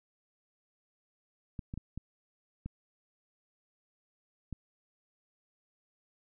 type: clicks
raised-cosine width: 5 ms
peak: -26 dBFS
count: 6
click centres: 1.592 / 1.739 / 1.776 / 1.976 / 2.66 / 4.527 s
effects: none